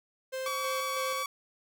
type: tone with tremolo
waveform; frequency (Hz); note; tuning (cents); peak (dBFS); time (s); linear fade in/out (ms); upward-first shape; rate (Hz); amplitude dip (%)
45% pulse; 523.3; C5; 0; -33; 0.32-1.24; 20; square; 3.1; 40
type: tone with vibrato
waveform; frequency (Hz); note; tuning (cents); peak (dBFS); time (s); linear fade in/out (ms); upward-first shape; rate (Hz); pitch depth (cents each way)
sawtooth; 1134; C#6; +39; -28; 0.46-1.26; 2; sine; 8.3; 14
effects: none